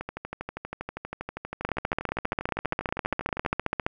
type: two click trains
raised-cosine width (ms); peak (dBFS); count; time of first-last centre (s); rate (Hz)
0.5; -18 / -10; 45 / 34; 0.01-3.53 / 1.65-3.865; 12.5 / 14.9
effects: none